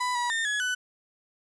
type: tone with pitch steps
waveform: 35% pulse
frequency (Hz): 994 / 968 / 1817 / 1687 / 1495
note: B5 / B5 / A#6 / G#6 / F#6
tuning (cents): +11 / -35 / -45 / +27 / +17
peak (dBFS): -24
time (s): 0-0.75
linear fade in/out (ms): 10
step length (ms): 150
effects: resampled to 22050 Hz + 10-bit